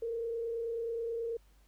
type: tone with frequency modulation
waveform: sine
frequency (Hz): 461.6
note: A#4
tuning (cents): -17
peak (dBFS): -33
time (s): 0.02-1.37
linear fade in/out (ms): 5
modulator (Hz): 29.3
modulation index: 0.4
effects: added 50 Hz sine -61 dBFS peak until 1.67 s + pink hiss -70 dBFS RMS until 1.67 s